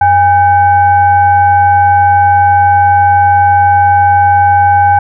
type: tone with frequency modulation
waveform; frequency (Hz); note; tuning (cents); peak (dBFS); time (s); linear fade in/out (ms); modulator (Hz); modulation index
sine; 814; G#5; -35; -4; 0.01-4.99; 5; 720; 0.53
effects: none